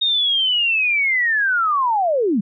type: linear sweep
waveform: sine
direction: down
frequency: 3729 to 179.4 Hz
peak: -15 dBFS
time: 0.01-2.41 s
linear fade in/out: 10 ms
effects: none